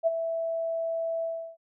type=tone with ADSR envelope; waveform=sine; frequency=659.3 Hz; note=E5; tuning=in tune; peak=-18 dBFS; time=0.03-1.57 s; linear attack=38 ms; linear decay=24 ms; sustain=-9 dB; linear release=340 ms; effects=none